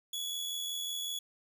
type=tone with amplitude modulation; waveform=sawtooth; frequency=3388 Hz; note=G#7; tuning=34 cents sharp; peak=-30 dBFS; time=0.13-1.19 s; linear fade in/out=5 ms; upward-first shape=sine; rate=85.4 Hz; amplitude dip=40%; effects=12-bit